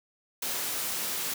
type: high-pass noise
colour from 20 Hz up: white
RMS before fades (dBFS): -32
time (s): 0.42-1.34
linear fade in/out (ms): 5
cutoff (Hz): 130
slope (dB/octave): 12
effects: none